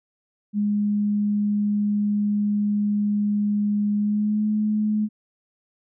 sine tone with pitch glide, 206.8 to 212.6 Hz, G#3 to G#3, -7 to +41 cents, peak -19 dBFS, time 0.53-5.09 s, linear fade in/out 50 ms, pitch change +48 cents, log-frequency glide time 3.96-4.45 s, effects none

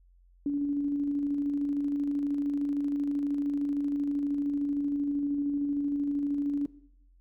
sine tone with tremolo, 286.1 Hz, D4, 45 cents flat, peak -25 dBFS, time 0.46-6.66 s, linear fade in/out 2 ms, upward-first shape square, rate 13 Hz, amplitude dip 25%, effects noise-tail reverb RT60 0.7 s tail -18 dB re dry + added 44 Hz sine -57 dBFS peak until 7.2 s

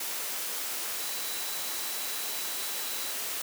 sine tone in noise, 3958 Hz, B7, 3 cents sharp, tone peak -43 dBFS, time 0.99-3.12 s, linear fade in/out 5 ms, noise white, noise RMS -34 dBFS, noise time 0-3.42 s, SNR -12 dB, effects high-pass 300 Hz 12 dB/octave

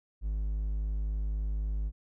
triangle tone, 51.91 Hz, G#1, in tune, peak -27 dBFS, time 0.21-1.92 s, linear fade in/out 50 ms, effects none

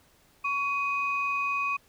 sine tone pair together, 1119 / 2500 Hz, C#6 / D#7, +16 / +8 cents, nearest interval octave + major second, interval 1392 cents, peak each -28 dBFS, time 0.44-1.77 s, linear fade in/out 10 ms, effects tanh soft clip ceiling -18 dBFS + pink hiss -62 dBFS RMS until 1.88 s

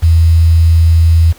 sine tone with quantisation, 82.41 Hz, E2, in tune, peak -4 dBFS, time 0.02-1.33 s, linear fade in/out 20 ms, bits 5, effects pink hiss -41 dBFS RMS until 1.38 s

